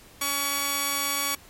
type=tone pair together; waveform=5% pulse; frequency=282.3 / 1129.2 Hz; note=C#4 / C#6; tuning=+32 / +32 cents; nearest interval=2 octaves; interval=2400 cents; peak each=-21 / -14 dBFS; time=0.21-1.35 s; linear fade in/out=5 ms; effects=pink hiss -51 dBFS RMS until 1.49 s + MP3 64 kbps